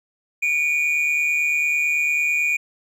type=tone pair together; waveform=triangle; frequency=2282 / 2431 Hz; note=C#7 / D#7; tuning=+50 / -41 cents; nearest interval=minor second; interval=109 cents; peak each=-24 / -17 dBFS; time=0.42-2.57 s; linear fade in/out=10 ms; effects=none